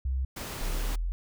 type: tone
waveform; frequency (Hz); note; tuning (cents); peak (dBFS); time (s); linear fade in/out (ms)
sine; 65.41; C2; 0; -26; 0.05-0.25; 5
type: noise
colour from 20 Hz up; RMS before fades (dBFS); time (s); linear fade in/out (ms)
pink; -38; 0.36-0.96; 10
type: exponential sweep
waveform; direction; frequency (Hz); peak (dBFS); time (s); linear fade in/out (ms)
sine; up; 30.86 to 45.28; -27; 0.61-1.12; 0
effects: none